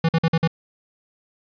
square tone bursts, 163.9 Hz, E3, 10 cents flat, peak -16 dBFS, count 5, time 0.04-0.476 s, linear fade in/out 5 ms, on 48 ms, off 49 ms, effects resampled to 11025 Hz + 8-bit

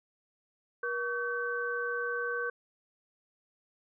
sine tone cluster, 478.6 / 1133 / 1534 Hz, A#4 / C#6 / G6, +46 / +37 / -38 cents, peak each -35 / -39 / -33 dBFS, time 0.83-2.5 s, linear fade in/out 5 ms, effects none

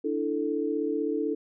sine chord, D suspended second, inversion none, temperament equal, 293.7 / 329.6 / 440 Hz, D4 / E4 / A4, 0 / 0 / 0 cents, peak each -30 / -31 / -29 dBFS, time 0.04-1.35 s, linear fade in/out 10 ms, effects none

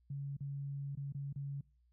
sine tone with dropouts, 140 Hz, C#3, 18 cents sharp, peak -38 dBFS, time 0.1-1.61 s, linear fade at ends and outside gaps 5 ms, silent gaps 0.368-0.406 / 0.953-0.972 / 1.124-1.147 / 1.328-1.359 s, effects noise-tail reverb RT60 0.4 s tail -25 dB re dry + added 60 Hz sine -68 dBFS peak until 1.92 s

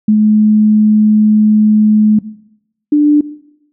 sine tone pair in turn, 213.4 / 295.9 Hz, G#3 / D4, +47 / +13 cents, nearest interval tritone, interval 566 cents, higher second, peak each -5 dBFS, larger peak neither, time 0.08-2.19 / 2.92-3.21 s, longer first, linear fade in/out 5 ms, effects noise-tail reverb RT60 0.8 s tail -17 dB re dry

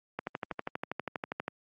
click train, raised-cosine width 0.5 ms, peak -18 dBFS, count 17, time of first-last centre 0.19-1.48 s, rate 12.4 Hz, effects high-pass 150 Hz 12 dB/octave + Opus 48 kbps

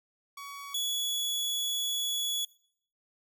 sawtooth tone pair in turn, 1127 / 3389 Hz, C#6 / G#7, +28 / +34 cents, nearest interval octave + perfect fifth, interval 1906 cents, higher second, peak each -37 / -26 dBFS, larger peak second, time 0.37-0.74 / 0.74-2.45 s, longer second, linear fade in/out 5 ms, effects noise-tail reverb RT60 0.6 s tail -21 dB re dry

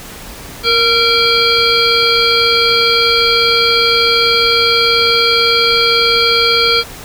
harmonic tone with a mistuned harmonic, 466.2 Hz, A#4, in tune, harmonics 1 / 3 / 5 / 7 / 9 / 10, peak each -16 / -16 / -16 / -16 / -16 / -16 dBFS, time 0.63-6.84 s, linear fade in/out 50 ms, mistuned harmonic 3, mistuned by -32 cents, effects pink hiss -31 dBFS RMS until 7.04 s

